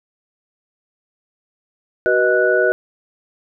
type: tone cluster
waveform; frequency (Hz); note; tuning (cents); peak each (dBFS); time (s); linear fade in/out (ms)
sine; 376.3 / 487.1 / 623 / 1475; F#4 / B4 / D#5 / F#6; +29 / -24 / +2 / -6; -18; 2.06-2.72; 0
effects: none